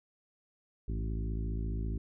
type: harmonic tone with a mistuned harmonic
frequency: 54.8 Hz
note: A1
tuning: 6 cents flat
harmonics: 1 / 2 / 3 / 4 / 5 / 6 / 7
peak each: -33 / -39 / -43 / -45 / -47 / -49 / -50 dBFS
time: 0.88-1.98 s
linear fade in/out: 5 ms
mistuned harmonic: 2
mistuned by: -67 cents
effects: none